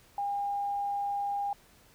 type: tone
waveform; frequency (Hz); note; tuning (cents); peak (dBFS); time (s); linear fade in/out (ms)
sine; 807; G#5; -50; -29; 0.18-1.53; 2
effects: pink hiss -60 dBFS RMS until 1.94 s